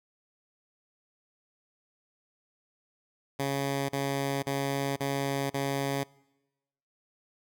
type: tone bursts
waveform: 10% pulse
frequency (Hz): 138.59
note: C#3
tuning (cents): 0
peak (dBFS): -20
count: 5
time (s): 3.39-6.038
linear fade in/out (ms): 10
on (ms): 500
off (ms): 37
effects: noise-tail reverb RT60 1.0 s tail -25 dB re dry